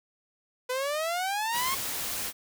sawtooth exponential sweep, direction up, 496.5 to 1100 Hz, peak -24 dBFS, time 0.69-1.75 s, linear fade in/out 10 ms
white noise, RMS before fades -33 dBFS, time 1.51-2.33 s, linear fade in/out 50 ms
effects none

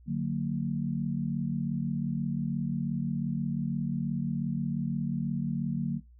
sine chord, D augmented, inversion none, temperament just, 146.83 / 183.54 / 229.4 Hz, D3 / F#3 / A#3, 0 / -14 / -28 cents, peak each -32 dBFS, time 0.06-6.01 s, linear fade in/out 50 ms, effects noise-tail reverb RT60 0.2 s tail -22 dB re dry + added 60 Hz sine -52 dBFS peak until 6.19 s

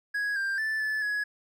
triangle tone with pitch steps, 1662 / 1587 / 1757 / 1736 / 1680 Hz, G#6 / G6 / A6 / A6 / G#6, +1 / +21 / -3 / -24 / +19 cents, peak -25 dBFS, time 0.14-1.24 s, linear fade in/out 10 ms, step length 220 ms, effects none

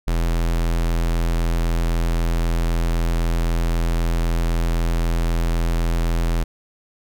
square tone, 41.93 Hz, E1, 30 cents sharp, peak -18 dBFS, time 0.07-6.44 s, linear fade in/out 10 ms, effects none

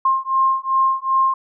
sine beating tone pair, 1061 / 1063.6 Hz, C6 / C6, +24 / +28 cents, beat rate 2.6 Hz, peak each -18 dBFS, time 0.05-1.34 s, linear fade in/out 5 ms, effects none

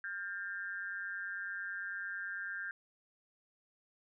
sine tone with amplitude modulation, 1600 Hz, G6, 35 cents sharp, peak -34 dBFS, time 0.04-2.71 s, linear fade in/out 2 ms, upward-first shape sine, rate 189 Hz, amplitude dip 90%, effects none

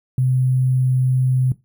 sine tone with sample-and-hold, 128.7 Hz, C3, 28 cents flat, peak -14 dBFS, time 0.18-1.52 s, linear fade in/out 2 ms, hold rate 11025 Hz, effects noise-tail reverb RT60 0.2 s tail -17 dB re dry

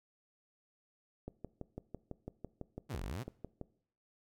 click train, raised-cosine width 2 ms, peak -29 dBFS, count 15, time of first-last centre 1.28-3.613 s, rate 6 Hz
sawtooth exponential two-way sweep, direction down then up, 174.61 to 38.38 to 148.1 Hz, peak -35 dBFS, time 2.89-3.24 s, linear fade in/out 20 ms, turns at 3.02 s
effects noise-tail reverb RT60 0.6 s tail -20 dB re dry

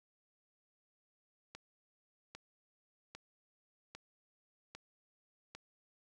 click train, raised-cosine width 0.2 ms, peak -30 dBFS, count 6, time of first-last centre 1.55-5.55 s, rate 1.25 Hz, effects none

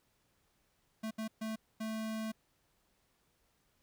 square tone bursts at uneven times, 220 Hz, A3, in tune, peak -37 dBFS, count 4, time 1.03-1.11 / 1.18-1.28 / 1.41-1.56 / 1.8-2.32 s, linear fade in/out 10 ms, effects pink hiss -75 dBFS RMS until 3.82 s

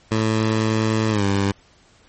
15% pulse tone with pitch glide, 110 to 99.14 Hz, A2 to G2, 0 to +20 cents, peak -11 dBFS, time 0.11-1.52 s, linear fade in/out 10 ms, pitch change -180 cents, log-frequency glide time 1.1-1.24 s, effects pink hiss -54 dBFS RMS until 2.08 s + MP3 32 kbps

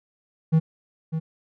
triangle tone with echo, 160 Hz, D#3, 49 cents sharp, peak -12 dBFS, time 0.52-0.6 s, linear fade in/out 20 ms, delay 600 ms, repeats 1, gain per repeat -9 dB, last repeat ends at 1.2 s, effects none

